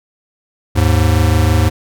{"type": "tone pair together", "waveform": "square", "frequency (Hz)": [78.5, 104.59], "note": ["D#2", "G#2"], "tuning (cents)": [16, 13], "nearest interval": "perfect fourth", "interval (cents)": 497, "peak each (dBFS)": -13, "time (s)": [0.75, 1.7], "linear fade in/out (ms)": 20, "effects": []}